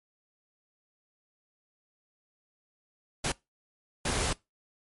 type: noise bursts at uneven times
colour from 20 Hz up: pink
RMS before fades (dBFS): -29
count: 2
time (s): 3.24-3.32 / 4.05-4.33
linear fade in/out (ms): 5
effects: noise-tail reverb RT60 0.2 s tail -22 dB re dry + MP3 48 kbps